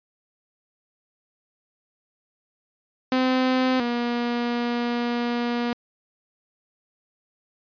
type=tone pair in turn; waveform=sawtooth; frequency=257.4 / 239.3 Hz; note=C4 / A#3; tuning=-28 / +46 cents; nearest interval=minor second; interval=126 cents; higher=first; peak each=-15 / -19 dBFS; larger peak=first; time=3.12-3.8 / 3.8-5.73 s; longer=second; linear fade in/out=2 ms; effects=resampled to 11025 Hz